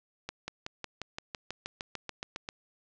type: accelerating click train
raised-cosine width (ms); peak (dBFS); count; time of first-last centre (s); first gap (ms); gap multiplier
0.2; -19; 15; 0.29-2.489; 190; 0.97
effects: low-pass 7000 Hz 12 dB/octave